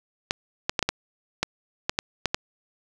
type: clicks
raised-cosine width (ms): 0.2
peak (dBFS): -5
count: 10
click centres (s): 0.309 / 0.695 / 0.792 / 0.827 / 0.89 / 1.43 / 1.895 / 1.989 / 2.257 / 2.345
effects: 7-bit